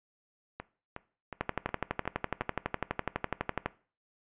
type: two click trains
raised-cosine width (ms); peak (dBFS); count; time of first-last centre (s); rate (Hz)
0.5; -23 / -14; 6 / 28; 0.6-2.418 / 1.41-3.66; 2.75 / 12
effects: noise-tail reverb RT60 0.4 s tail -19 dB re dry + resampled to 8000 Hz